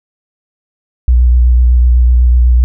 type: tone with vibrato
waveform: sine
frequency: 61 Hz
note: B1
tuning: 21 cents flat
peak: -4 dBFS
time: 1.08-2.64 s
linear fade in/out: 0 ms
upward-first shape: square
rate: 8 Hz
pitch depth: 22 cents each way
effects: none